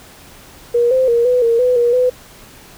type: tone with pitch steps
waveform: sine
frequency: 476.7 / 519 / 470.4 / 497.9 / 463 / 499.7 / 477.4 / 502 Hz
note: A#4 / C5 / A#4 / B4 / A#4 / B4 / A#4 / B4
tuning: +39 / -14 / +16 / +14 / -12 / +20 / +41 / +28 cents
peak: -10 dBFS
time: 0.74-2.1 s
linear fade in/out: 10 ms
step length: 170 ms
effects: pink hiss -41 dBFS RMS until 2.77 s